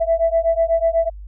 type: beating tone pair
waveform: sine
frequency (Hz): 658 / 666.1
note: E5 / E5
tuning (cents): -3 / +18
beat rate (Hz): 8.1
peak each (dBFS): -17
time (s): 0-1.1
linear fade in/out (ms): 20
effects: tanh soft clip ceiling -7 dBFS + added 50 Hz sine -32 dBFS peak until 1.27 s